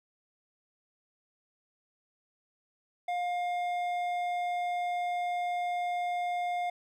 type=tone with hard clipping; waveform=sine; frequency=709 Hz; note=F5; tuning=26 cents sharp; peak=-31 dBFS; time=3.08-6.7 s; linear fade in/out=5 ms; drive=8 dB; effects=none